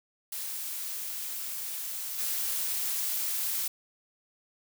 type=noise with level steps; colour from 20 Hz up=blue; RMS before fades=-36 / -31 dBFS; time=0.32-3.68 s; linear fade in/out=5 ms; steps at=2.18 s; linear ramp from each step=10 ms; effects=none